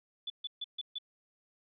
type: tone bursts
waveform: sine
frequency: 3471 Hz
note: A7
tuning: 24 cents flat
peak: -35 dBFS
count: 5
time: 0.27-0.985 s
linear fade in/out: 5 ms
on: 31 ms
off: 140 ms
effects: none